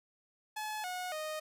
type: tone with pitch steps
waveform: sawtooth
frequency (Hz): 856 / 728.2 / 619.4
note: A5 / F#5 / D#5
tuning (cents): -48 / -28 / -8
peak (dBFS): -33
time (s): 0.56-1.4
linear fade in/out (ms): 10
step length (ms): 280
effects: none